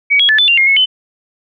sine tone with pitch steps, 2263 / 3317 / 1738 / 3505 / 2780 / 2135 / 2190 / 3036 Hz, C#7 / G#7 / A6 / A7 / F7 / C7 / C#7 / F#7, +35 / -3 / -22 / -7 / -9 / +34 / -22 / +44 cents, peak -7 dBFS, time 0.1-0.86 s, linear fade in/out 20 ms, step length 95 ms, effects none

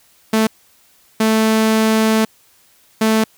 sawtooth tone bursts at uneven times, 220 Hz, A3, in tune, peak -8 dBFS, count 3, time 0.33-0.47 / 1.2-2.25 / 3.01-3.24 s, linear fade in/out 5 ms, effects white hiss -53 dBFS RMS until 3.37 s

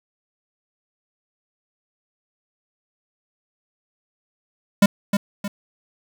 square tone with echo, 201.6 Hz, G3, 49 cents sharp, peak -10 dBFS, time 4.82-4.86 s, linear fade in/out 5 ms, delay 310 ms, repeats 2, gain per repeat -7 dB, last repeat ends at 5.48 s, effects 7-bit

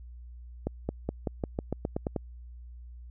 accelerating click train, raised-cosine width 2 ms, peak -16 dBFS, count 11, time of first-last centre 0.67-2.163 s, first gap 220 ms, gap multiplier 0.91, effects added 60 Hz sine -43 dBFS peak until 3.1 s

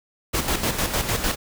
pink noise with tremolo, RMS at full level -22 dBFS, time 0.33-1.36 s, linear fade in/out 20 ms, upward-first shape square, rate 6.6 Hz, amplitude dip 55%, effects none

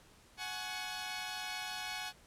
10% pulse chord, F# suspended second, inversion none, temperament equal with one note detuned, 740 / 843.2 / 1108.7 Hz, F#5 / G#5 / C#6, 0 / +26 / 0 cents, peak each -34 / -34 / -39 dBFS, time 0.37-2.13 s, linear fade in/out 50 ms, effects pink hiss -62 dBFS RMS until 2.26 s + low-pass 11000 Hz 12 dB/octave

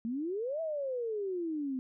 sine exponential two-way sweep, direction up then down, 220 to 662 to 253.1 Hz, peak -32 dBFS, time 0.05-1.79 s, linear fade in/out 0 ms, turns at 0.61 s, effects none

